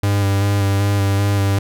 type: tone with vibrato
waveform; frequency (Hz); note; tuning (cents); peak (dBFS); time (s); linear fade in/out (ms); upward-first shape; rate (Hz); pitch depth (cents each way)
45% pulse; 100; G2; +35; -14; 0.03-1.59; 5; square; 2.6; 17
effects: none